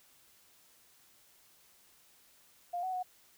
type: tone with pitch steps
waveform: sine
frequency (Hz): 703 / 747 / 733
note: F5 / F#5 / F#5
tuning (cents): +11 / +16 / -16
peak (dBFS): -33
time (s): 2.73-3.03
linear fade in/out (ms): 10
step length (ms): 100
effects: white hiss -64 dBFS RMS until 3.37 s